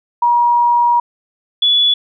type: tone pair in turn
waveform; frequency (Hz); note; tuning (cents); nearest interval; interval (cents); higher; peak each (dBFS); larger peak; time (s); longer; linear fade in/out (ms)
sine; 955 / 3422; A#5 / A7; +42 / -49; octave + minor seventh; 2209; second; -9; neither; 0.22-1 / 1.62-1.94; first; 5
effects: none